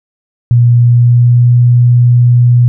sine tone with pitch glide, 120 to 121.68 Hz, B2 to B2, -49 to -25 cents, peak -3 dBFS, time 0.51-2.68 s, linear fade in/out 0 ms, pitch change +24 cents, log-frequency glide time 0.77-1.53 s, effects none

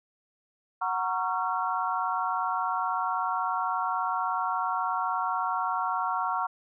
sine chord, Gb major seventh, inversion none, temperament equal with one note detuned, 740 / 932.3 / 1108.7 / 1364.2 Hz, Gb5 / Bb5 / Db6 / F6, 0 / 0 / 0 / -41 cents, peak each -32 / -31 / -31 / -32 dBFS, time 0.81-6.47 s, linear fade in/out 10 ms, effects none

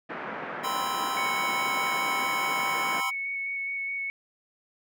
white band-pass noise, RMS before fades -36 dBFS, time 0.09-3.01 s, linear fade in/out 10 ms, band 160 to 1800 Hz, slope 24 dB/octave
square chord, C major seventh, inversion second, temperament just, 784.9 / 981.1 / 1046.5 / 1308.1 Hz, G5 / B5 / C6 / E6, +2 / -12 / 0 / -14 cents, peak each -37 / -35 / -32 / -35 dBFS, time 0.63-3.11 s, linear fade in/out 20 ms
sine tone with vibrato, 2217 Hz, C#7, in tune, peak -29 dBFS, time 1.17-4.1 s, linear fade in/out 0 ms, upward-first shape square, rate 4.8 Hz, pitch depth 8 cents each way
effects none

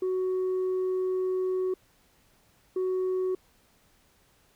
sine tone pair in turn, 371.6 / 371.6 Hz, F#4 / F#4, +7 / +7 cents, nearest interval unison, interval 0 cents, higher neither, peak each -23 dBFS, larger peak neither, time 0.02-1.74 / 2.76-3.35 s, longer first, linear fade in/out 5 ms, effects tanh soft clip ceiling -24 dBFS + pink hiss -64 dBFS RMS until 4.55 s

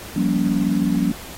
sine chord, G half-diminished seventh, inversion third, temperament just, 176.4 / 196 / 235.2 / 282.2 Hz, F3 / G3 / Bb3 / Db4, +18 / 0 / +16 / +31 cents, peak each -22 dBFS, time 0.16-1.12 s, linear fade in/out 5 ms, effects pink hiss -37 dBFS RMS until 1.37 s + AAC 48 kbps

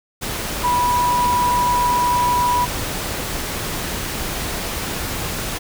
sine tone in noise, 979 Hz, B5, 15 cents flat, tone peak -15 dBFS, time 0.63-2.66 s, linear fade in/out 20 ms, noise pink, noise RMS -25 dBFS, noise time 0.21-5.59 s, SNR +7 dB, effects none

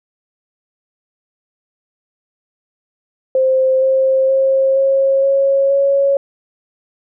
sine tone with pitch steps, 523.3 / 529.4 / 535.5 / 541.8 / 548 / 554.4 Hz, C5 / C5 / C5 / C#5 / C#5 / C#5, 0 / +20 / +40 / -40 / -20 / 0 cents, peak -10 dBFS, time 3.35-6.17 s, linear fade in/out 2 ms, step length 470 ms, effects none

